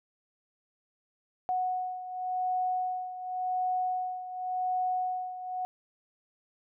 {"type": "beating tone pair", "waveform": "sine", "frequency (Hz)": [736, 736.9], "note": ["F#5", "F#5"], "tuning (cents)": [-9, -7], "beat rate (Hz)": 0.9, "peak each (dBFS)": [-30, -35], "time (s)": [1.49, 5.65], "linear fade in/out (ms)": 0, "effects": []}